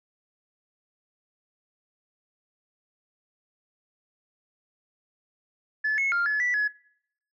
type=tone with pitch steps; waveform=sine; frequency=1728 / 2183 / 1397 / 1710 / 1965 / 1693 Hz; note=A6 / C#7 / F6 / A6 / B6 / G#6; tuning=-32 / -27 / 0 / -50 / -9 / +33 cents; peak=-21 dBFS; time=5.84-6.68 s; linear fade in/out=10 ms; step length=140 ms; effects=noise-tail reverb RT60 0.7 s tail -22 dB re dry + tanh soft clip ceiling -19 dBFS